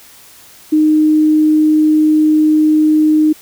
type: tone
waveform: sine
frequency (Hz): 308.1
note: D#4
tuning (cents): -17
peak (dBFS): -7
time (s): 0.72-3.33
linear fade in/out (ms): 10
effects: white hiss -41 dBFS RMS until 3.41 s